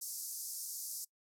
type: band-pass noise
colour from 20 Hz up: white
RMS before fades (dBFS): -43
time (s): 0.01-1.05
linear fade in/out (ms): 10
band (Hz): 5000 to 14000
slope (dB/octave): 48
effects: noise-tail reverb RT60 0.1 s tail -22 dB re dry